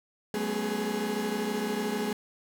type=tone cluster; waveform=35% pulse; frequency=188 / 214.4 / 245.8 / 277.4 / 415.6 Hz; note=F#3 / A3 / B3 / C#4 / G#4; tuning=+28 / -45 / -8 / +1 / +1 cents; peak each=-37 / -31 / -35 / -40 / -31 dBFS; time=0.34-2.13 s; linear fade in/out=2 ms; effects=none